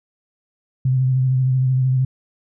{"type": "tone with vibrato", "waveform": "sine", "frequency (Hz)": 129.7, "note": "C3", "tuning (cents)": -15, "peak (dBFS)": -14, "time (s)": [0.85, 2.05], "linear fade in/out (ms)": 5, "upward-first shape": "sine", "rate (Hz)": 13, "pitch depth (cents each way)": 30, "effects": []}